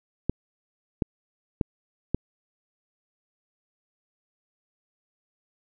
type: clicks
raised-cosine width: 3 ms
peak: -10 dBFS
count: 4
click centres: 0.296 / 1.022 / 1.612 / 2.146 s
effects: none